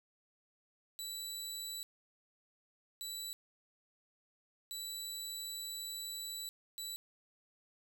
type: tone bursts at uneven times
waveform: 20% pulse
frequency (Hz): 3951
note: B7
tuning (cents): 0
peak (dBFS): -35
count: 4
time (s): 0.99-1.83 / 3.01-3.33 / 4.71-6.49 / 6.78-6.96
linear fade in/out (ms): 0
effects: 11-bit